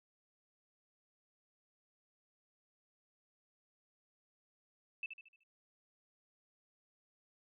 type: tone with echo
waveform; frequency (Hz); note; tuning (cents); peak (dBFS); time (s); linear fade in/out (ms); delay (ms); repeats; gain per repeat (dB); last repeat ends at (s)
sine; 2637; E7; 0; -37; 5.03-5.06; 2; 75; 5; -7; 5.435
effects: none